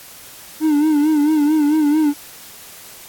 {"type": "tone with vibrato", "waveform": "triangle", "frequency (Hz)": 301.6, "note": "D4", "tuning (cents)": 46, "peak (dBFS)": -10, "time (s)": [0.6, 2.14], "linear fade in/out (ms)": 50, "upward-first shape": "sine", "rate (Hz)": 4.5, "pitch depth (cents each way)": 78, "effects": ["white hiss -39 dBFS RMS until 3.08 s", "AAC 64 kbps"]}